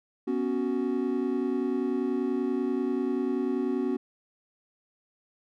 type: chord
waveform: triangle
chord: B suspended second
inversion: none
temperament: equal with one note detuned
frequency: 246.9 / 277.2 / 372.1 Hz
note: B3 / C#4 / F#4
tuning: 0 / 0 / +10 cents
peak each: -28 dBFS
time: 0.27-3.97 s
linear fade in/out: 10 ms
effects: none